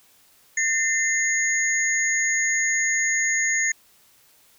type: tone cluster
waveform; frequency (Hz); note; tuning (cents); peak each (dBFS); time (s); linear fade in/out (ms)
sine; 1808 / 2069 / 6670; A6 / C7 / G#8; +47 / -20 / +7; -24; 0.57-3.72; 5
effects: white hiss -57 dBFS RMS until 4.58 s